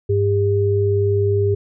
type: tone pair together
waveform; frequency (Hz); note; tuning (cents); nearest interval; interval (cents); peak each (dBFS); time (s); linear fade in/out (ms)
sine; 100.3 / 402.2; G2 / G4; +40 / +44; 2 octaves; 2404; -17; 0.09-1.55; 10
effects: none